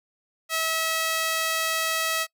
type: tone with high-pass filter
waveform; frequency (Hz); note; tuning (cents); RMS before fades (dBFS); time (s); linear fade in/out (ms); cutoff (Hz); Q
sawtooth; 646; E5; -35; -26; 0.49-2.27; 50; 1400; 0.69
effects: noise-tail reverb RT60 0.1 s tail -24 dB re dry